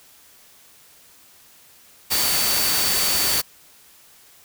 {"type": "tone in noise", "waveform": "sine", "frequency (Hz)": 4545, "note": "C#8", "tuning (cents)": 42, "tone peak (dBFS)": -25, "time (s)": [2.1, 3.42], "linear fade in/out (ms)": 20, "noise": "white", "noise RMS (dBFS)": -21, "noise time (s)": [2.1, 3.42], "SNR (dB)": -7, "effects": ["white hiss -51 dBFS RMS until 4.44 s"]}